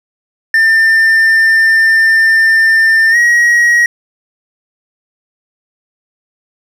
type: tone with pitch glide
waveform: triangle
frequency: 1795 to 1898.4 Hz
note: A6 to A#6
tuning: +34 to +31 cents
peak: -4 dBFS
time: 0.54-3.86 s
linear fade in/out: 2 ms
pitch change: +97 cents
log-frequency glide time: 3.11-3.16 s
effects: none